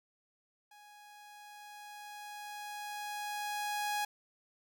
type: tone with level ramp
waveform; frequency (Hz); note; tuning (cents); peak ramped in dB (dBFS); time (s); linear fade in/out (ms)
sawtooth; 830.6; G#5; 0; -52 to -28; 0.71-4.05; 5
effects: none